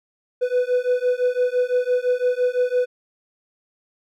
triangle beating tone pair, 494.3 / 500.2 Hz, B4 / B4, +1 / +22 cents, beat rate 5.9 Hz, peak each -19 dBFS, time 0.41-2.86 s, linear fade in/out 20 ms, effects none

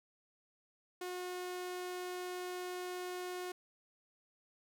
sawtooth tone, 361.7 Hz, F#4, 39 cents flat, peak -36 dBFS, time 1.01-3.52 s, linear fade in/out 5 ms, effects none

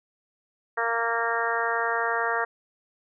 harmonic tone, 231.2 Hz, A#3, 14 cents flat, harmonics 2 / 3 / 4 / 5 / 6 / 7 / 8, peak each -31 / -31 / -31 / -31 / -31 / -31 / -31 dBFS, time 0.77-2.45 s, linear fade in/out 10 ms, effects none

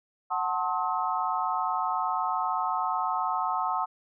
sine chord, F# diminished seventh, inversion none, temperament just, 740 / 888 / 1065.6 / 1278.7 Hz, F#5 / A5 / C6 / Eb6, 0 / +16 / +31 / +47 cents, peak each -31 dBFS, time 0.3-3.86 s, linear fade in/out 20 ms, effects none

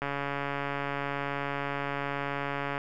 click train, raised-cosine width 0.5 ms, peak -17 dBFS, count 390, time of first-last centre 0.02-2.779 s, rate 141 Hz, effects none

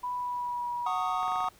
sine tone with pitch glide, 987.8 to 964.7 Hz, B5 to B5, 0 to -41 cents, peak -30 dBFS, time 0.03-0.88 s, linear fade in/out 10 ms, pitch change -41 cents, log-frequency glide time 0.15-0.69 s
triangle chord, D# minor seventh, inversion first, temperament equal with one note detuned, 740 / 917.9 / 1108.7 / 1244.5 Hz, F#5 / A#5 / C#6 / D#6, 0 / -27 / 0 / 0 cents, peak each -30 / -33 / -32 / -30 dBFS, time 0.86-1.49 s, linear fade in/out 5 ms
clicks, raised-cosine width 0.5 ms, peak -30 dBFS, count 7, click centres 1.231 / 1.28 / 1.32 / 1.358 / 1.405 / 1.443 / 1.483 s
effects pink hiss -58 dBFS RMS until 1.59 s

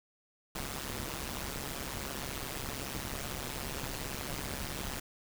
pink noise with amplitude modulation, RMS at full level -35 dBFS, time 0.55-5 s, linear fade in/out 5 ms, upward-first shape sine, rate 138 Hz, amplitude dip 90%, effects none

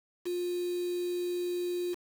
sine tone with quantisation, 354.1 Hz, F4, 24 cents sharp, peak -30 dBFS, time 0.25-1.95 s, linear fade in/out 20 ms, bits 7, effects none

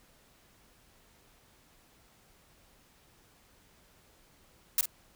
blue noise with echo, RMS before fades -25 dBFS, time 4.78-4.81 s, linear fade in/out 2 ms, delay 47 ms, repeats 1, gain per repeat -9 dB, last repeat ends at 4.857 s, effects pink hiss -63 dBFS RMS until 5.15 s

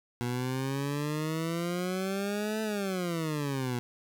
20% pulse exponential two-way sweep, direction up then down, 120 to 220 to 120 Hz, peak -25 dBFS, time 0.21-3.79 s, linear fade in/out 0 ms, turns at 2.62 s, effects none

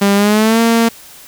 sawtooth tone with pitch glide, 200 to 229.7 Hz, G3 to A#3, +35 to -25 cents, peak -5 dBFS, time 0.01-0.89 s, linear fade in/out 10 ms, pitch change +240 cents, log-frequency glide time 0.15-0.6 s, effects white hiss -38 dBFS RMS until 1.27 s

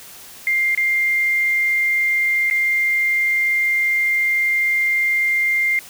sine tone with dropouts, 2100 Hz, C7, 6 cents sharp, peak -15 dBFS, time 0.47-5.79 s, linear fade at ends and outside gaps 1 ms, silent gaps 0.749-0.775 / 2.5-2.51 s, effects white hiss -40 dBFS RMS until 5.89 s

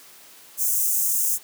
white high-pass noise, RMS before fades -22 dBFS, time 0.57-1.39 s, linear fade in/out 50 ms, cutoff 6300 Hz, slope 48 dB/octave, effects white hiss -48 dBFS RMS until 1.43 s + high-pass 150 Hz 12 dB/octave

